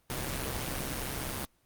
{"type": "noise with amplitude modulation", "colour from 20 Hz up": "pink", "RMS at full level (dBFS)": -32, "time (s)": [0.1, 1.45], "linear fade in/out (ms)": 0, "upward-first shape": "sine", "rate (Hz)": 132, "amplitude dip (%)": 60, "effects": ["pink hiss -70 dBFS RMS until 1.65 s", "Opus 32 kbps"]}